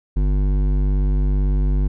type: tone with hard clipping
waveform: triangle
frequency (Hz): 48.95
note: G1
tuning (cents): -2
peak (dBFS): -17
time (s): 0.16-1.88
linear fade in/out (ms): 10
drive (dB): 16
effects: none